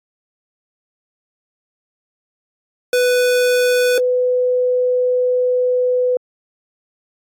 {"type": "tone pair in turn", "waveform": ["square", "sine"], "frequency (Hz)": [495.8, 499.8], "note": ["B4", "B4"], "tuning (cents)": [7, 21], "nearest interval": "unison", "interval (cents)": 14, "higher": "second", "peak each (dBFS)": -13, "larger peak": "neither", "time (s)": [[2.93, 3.98], [3.98, 6.17]], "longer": "second", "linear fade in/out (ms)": 2, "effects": ["AAC 64 kbps"]}